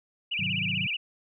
sine tone with vibrato, 2627 Hz, E7, 7 cents flat, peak -27 dBFS, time 0.31-0.97 s, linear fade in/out 10 ms, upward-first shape sine, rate 16 Hz, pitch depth 210 cents each way
sine chord, Ab dominant seventh, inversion none, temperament just, 103.83 / 129.78 / 155.74 / 186.89 Hz, Ab2 / C3 / Eb3 / Gb3, 0 / -14 / +2 / +18 cents, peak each -37 / -40 / -36 / -34 dBFS, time 0.39-0.87 s, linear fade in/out 5 ms
effects none

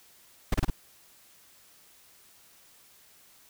brown noise bursts, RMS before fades -23 dBFS, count 4, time 0.52-0.702 s, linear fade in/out 5 ms, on 23 ms, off 30 ms, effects white hiss -58 dBFS RMS until 3.49 s

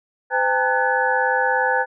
sine tone cluster, 509 / 804 / 901 / 1491 / 1706 Hz, C5 / G5 / A5 / F#6 / G#6, -48 / +44 / +41 / +13 / +46 cents, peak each -23 dBFS, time 0.3-1.86 s, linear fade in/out 50 ms, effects none

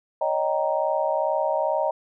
sine chord, Eb dominant seventh, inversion third, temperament just, 560 / 622.3 / 777.8 / 933.4 Hz, Db5 / Eb5 / G5 / Bb5, +18 / 0 / -14 / +2 cents, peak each -27 / -24 / -29 / -27 dBFS, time 0.21-1.91 s, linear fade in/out 5 ms, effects none

